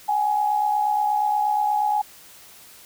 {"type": "tone pair together", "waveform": "sine", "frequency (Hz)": [768, 836.4], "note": ["G5", "G#5"], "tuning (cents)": [-36, 12], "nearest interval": "minor second", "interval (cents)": 148, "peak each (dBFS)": [-27, -19], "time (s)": [0.08, 2.02], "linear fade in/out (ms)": 10, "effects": ["white hiss -47 dBFS RMS until 2.85 s"]}